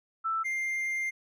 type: tone pair in turn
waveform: sine / triangle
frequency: 1325 / 2103 Hz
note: E6 / C7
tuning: +9 / +8 cents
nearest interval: minor sixth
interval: 799 cents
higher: second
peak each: -27 dBFS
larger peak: neither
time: 0.24-0.44 / 0.44-1.11 s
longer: second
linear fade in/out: 20 ms
effects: none